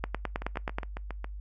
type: two click trains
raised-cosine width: 0.5 ms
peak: -22 / -15 dBFS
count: 7 / 8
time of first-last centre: 0.42-1.244 / 0.04-0.785 s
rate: 7.28 / 9.4 Hz
effects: noise-tail reverb RT60 0.2 s tail -25 dB re dry + added 50 Hz sine -37 dBFS peak until 1.4 s